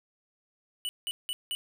square tone bursts, 2960 Hz, F#7, in tune, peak -31 dBFS, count 4, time 0.85-1.55 s, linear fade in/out 0 ms, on 40 ms, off 180 ms, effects none

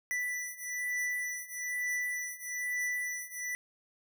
square beating tone pair, 1975.5 / 1976.6 Hz, B6 / B6, 0 / +1 cents, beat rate 1.1 Hz, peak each -38 / -36 dBFS, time 0.11-3.55 s, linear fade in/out 0 ms, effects none

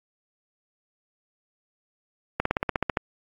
slowing click train, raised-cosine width 0.5 ms, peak -8 dBFS, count 10, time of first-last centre 2.4-2.971 s, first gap 54 ms, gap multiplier 1.04, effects AAC 64 kbps

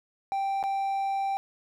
triangle tone with dropouts, 784 Hz, G5, in tune, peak -24 dBFS, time 0.32-1.37 s, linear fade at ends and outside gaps 0 ms, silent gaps 0.628-0.638 s, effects none

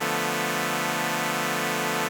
5% pulse chord, B half-diminished seventh, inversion first, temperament equal, 146.83 / 174.61 / 220 / 246.9 Hz, D3 / F3 / A3 / B3, 0 / 0 / 0 / 0 cents, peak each -20 / -19 / -18 / -18 dBFS, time 0-2.09 s, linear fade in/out 20 ms, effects none

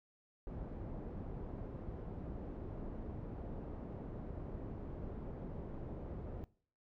pink low-pass noise, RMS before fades -45 dBFS, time 0.47-6.44 s, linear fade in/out 0 ms, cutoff 510 Hz, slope 12 dB/octave, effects noise-tail reverb RT60 0.5 s tail -21 dB re dry

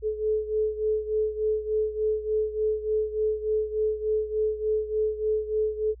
sine beating tone pair, 430 / 433.4 Hz, A4 / A4, -40 / -26 cents, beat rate 3.4 Hz, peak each -25 / -29 dBFS, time 0.02-5.95 s, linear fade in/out 50 ms, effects added 59 Hz sine -44 dBFS peak until 6 s

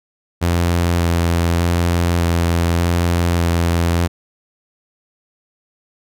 sawtooth tone with vibrato, 85.6 Hz, F2, 34 cents flat, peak -10 dBFS, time 0.41-4.08 s, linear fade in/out 20 ms, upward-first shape square, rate 0.84 Hz, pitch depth 12 cents each way, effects none

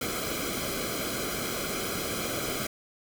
pink noise with comb filter, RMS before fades -32 dBFS, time 0.01-2.67 s, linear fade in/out 5 ms, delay 1.1 ms, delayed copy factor -0.8, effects none

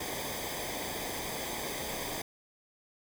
pink noise with comb filter, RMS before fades -37 dBFS, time 0-2.22 s, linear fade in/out 5 ms, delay 0.72 ms, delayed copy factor -0.7, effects none

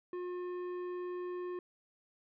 sine tone with tanh clipping, 358.2 Hz, F4, 44 cents sharp, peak -39 dBFS, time 0.13-1.59 s, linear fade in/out 2 ms, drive 11 dB, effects none

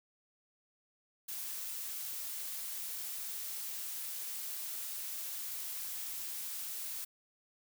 blue noise, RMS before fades -41 dBFS, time 1.28-7.05 s, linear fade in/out 10 ms, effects none

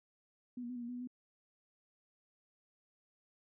sine tone with pitch steps, 247.3 / 238.6 / 250.4 / 241.3 / 236.5 / 247 / 245.4 / 250.1 Hz, B3 / A#3 / B3 / B3 / A#3 / B3 / B3 / B3, +3 / +41 / +24 / -40 / +25 / 0 / -11 / +22 cents, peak -40 dBFS, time 0.57-1.074 s, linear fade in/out 5 ms, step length 63 ms, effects none

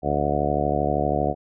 harmonic tone, 72.7 Hz, D2, 17 cents flat, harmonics 1 / 2 / 3 / 4 / 5 / 6 / 7 / 8 / 9 / 10, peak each -30 / -29 / -31 / -30 / -31 / -30 / -31 / -29 / -28 / -26 dBFS, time 0.02-1.35 s, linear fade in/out 50 ms, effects none

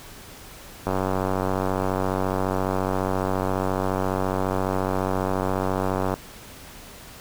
click train, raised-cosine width 1 ms, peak -10 dBFS, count 499, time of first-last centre 0.87-6.14 s, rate 94.5 Hz, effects pink hiss -43 dBFS RMS until 7.2 s

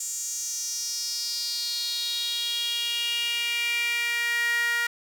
sawtooth tone with high-pass filter sweep, 472.5 Hz, A#4, 23 cents sharp, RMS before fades -28 dBFS, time 0-4.87 s, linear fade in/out 5 ms, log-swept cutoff 7200 to 1700 Hz, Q 5.5, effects none

